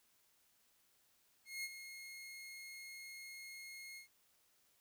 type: tone with ADSR envelope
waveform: sawtooth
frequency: 2153 Hz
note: C7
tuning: 49 cents sharp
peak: -36 dBFS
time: 1.45-4.08 s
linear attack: 190 ms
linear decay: 40 ms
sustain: -10 dB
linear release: 110 ms
effects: white hiss -74 dBFS RMS until 4.8 s